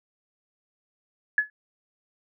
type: tone with exponential decay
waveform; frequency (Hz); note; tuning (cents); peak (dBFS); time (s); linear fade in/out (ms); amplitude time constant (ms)
sine; 1703; G#6; +43; -14; 1.38-1.5; 2; 24
effects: none